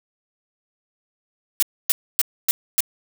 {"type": "noise bursts", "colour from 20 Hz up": "blue", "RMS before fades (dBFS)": -17, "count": 5, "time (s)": [1.6, 2.805], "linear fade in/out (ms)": 0, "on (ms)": 25, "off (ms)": 270, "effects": []}